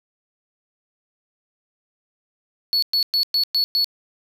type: tone bursts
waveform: triangle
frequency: 4408 Hz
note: C#8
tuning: 11 cents flat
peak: -15 dBFS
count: 6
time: 2.73-3.844 s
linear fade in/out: 0 ms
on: 94 ms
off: 110 ms
effects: none